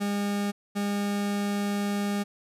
40% pulse tone pair in turn, 203 / 203 Hz, G#3 / G#3, -39 / -39 cents, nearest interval unison, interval 0 cents, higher neither, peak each -25 dBFS, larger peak neither, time 0-0.52 / 0.75-2.24 s, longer second, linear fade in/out 20 ms, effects resampled to 32000 Hz

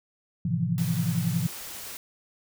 sine chord, F major seventh, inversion first, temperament just, 109.13 / 130.96 / 163.7 / 174.61 Hz, A2 / C3 / E3 / F3, -14 / +2 / -12 / 0 cents, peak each -32 / -30 / -28 / -28 dBFS, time 0.45-1.47 s, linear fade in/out 5 ms
white noise, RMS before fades -39 dBFS, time 0.78-1.97 s, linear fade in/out 0 ms
effects none

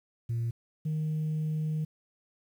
sine tone pair in turn, 116.54 / 155.19 Hz, A#2 / D#3, 0 / -4 cents, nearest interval perfect fourth, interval 496 cents, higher second, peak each -26 dBFS, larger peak neither, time 0.29-0.51 / 0.85-1.85 s, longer second, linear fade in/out 10 ms, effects tanh soft clip ceiling -26 dBFS + 10-bit

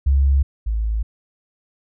sine tone pair in turn, 68.6 / 54.45 Hz, C#2 / A1, -17 / -17 cents, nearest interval major third, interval 400 cents, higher first, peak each -12 / -18 dBFS, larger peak first, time 0.06-0.43 / 0.66-1.03 s, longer neither, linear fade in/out 10 ms, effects none

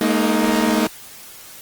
sawtooth chord, Ab suspended second, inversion none, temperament equal with one note detuned, 212.4 / 233.1 / 311.1 Hz, Ab3 / Bb3 / Eb4, +39 / 0 / 0 cents, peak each -16 dBFS, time 0.01-0.87 s, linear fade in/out 2 ms, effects white hiss -40 dBFS RMS until 1.61 s + Opus 24 kbps

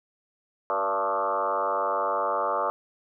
sine tone with frequency modulation, 880 Hz, A5, in tune, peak -23 dBFS, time 0.7-2.7 s, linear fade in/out 0 ms, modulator 99.2 Hz, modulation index 4.1, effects none

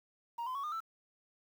sine tone with pitch steps, 938 / 1022.9 / 1115.5 / 1216.4 / 1326.5 Hz, A#5 / C6 / C#6 / D#6 / E6, +11 / -39 / +11 / -40 / +10 cents, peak -33 dBFS, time 0.38-0.805 s, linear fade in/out 10 ms, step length 85 ms, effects tanh soft clip ceiling -35 dBFS + 10-bit

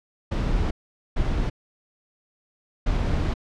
brown noise bursts at uneven times, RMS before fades -23 dBFS, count 3, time 0.31-0.71 / 1.16-1.5 / 2.86-3.34 s, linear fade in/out 10 ms, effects low-pass 5000 Hz 12 dB/octave

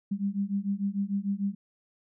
sine beating tone pair, 196 / 202.7 Hz, G3 / G#3, 0 / -42 cents, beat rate 6.7 Hz, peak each -30 dBFS, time 0.11-1.55 s, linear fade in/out 10 ms, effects none

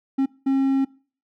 triangle tone bursts at uneven times, 270 Hz, C#4, 45 cents flat, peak -15 dBFS, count 2, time 0.18-0.26 / 0.46-0.85 s, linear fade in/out 10 ms, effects noise-tail reverb RT60 0.4 s tail -22 dB re dry

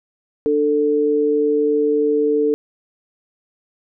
sine tone pair together, 296.5 / 444.2 Hz, D4 / A4, +17 / +16 cents, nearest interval perfect fifth, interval 699 cents, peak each -20 / -15 dBFS, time 0.46-2.54 s, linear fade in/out 0 ms, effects none

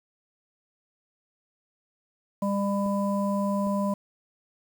harmonic tone, 200 Hz, G3, 35 cents sharp, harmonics 1 / 3 / 5, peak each -25 / -30 / -32 dBFS, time 2.42-3.94 s, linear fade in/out 5 ms
clicks, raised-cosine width 2 ms, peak -31 dBFS, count 2, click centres 2.862 / 3.67 s
effects 8-bit

